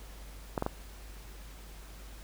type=clicks; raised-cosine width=1 ms; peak=-16 dBFS; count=3; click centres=0.578 / 0.624 / 0.664 s; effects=added 50 Hz sine -46 dBFS peak until 2.23 s + pink hiss -53 dBFS RMS until 2.23 s